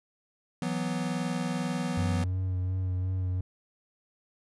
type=chord; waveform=square; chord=E suspended second; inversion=none; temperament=equal; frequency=164.81 / 185 / 246.9 Hz; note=E3 / F#3 / B3; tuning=0 / 0 / 0 cents; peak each=-34 dBFS; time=0.62-2.24 s; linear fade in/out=2 ms
type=tone with vibrato; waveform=triangle; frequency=92.5 Hz; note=F#2; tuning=in tune; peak=-25 dBFS; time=1.97-3.41 s; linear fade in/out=5 ms; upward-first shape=sine; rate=2.8 Hz; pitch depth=23 cents each way
effects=resampled to 24000 Hz